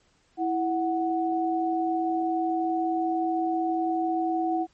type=tone pair together; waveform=sine; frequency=329 / 740 Hz; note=E4 / F#5; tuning=-3 / 0 cents; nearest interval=octave + major second; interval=1403 cents; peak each=-26 dBFS; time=0.37-4.67 s; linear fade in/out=50 ms; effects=pink hiss -65 dBFS RMS until 4.73 s + MP3 32 kbps